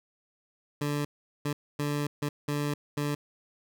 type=tone bursts at uneven times; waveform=20% pulse; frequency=146 Hz; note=D3; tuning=10 cents flat; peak=-23 dBFS; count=6; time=0.81-1.05 / 1.45-1.53 / 1.79-2.07 / 2.22-2.29 / 2.48-2.74 / 2.97-3.15 s; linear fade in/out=5 ms; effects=none